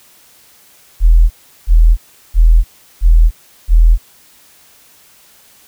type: tone bursts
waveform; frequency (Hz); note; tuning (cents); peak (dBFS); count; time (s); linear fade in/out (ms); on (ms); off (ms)
sine; 40.78; E1; -18; -3; 5; 1-3.98; 50; 300; 370
effects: white hiss -46 dBFS RMS until 5.67 s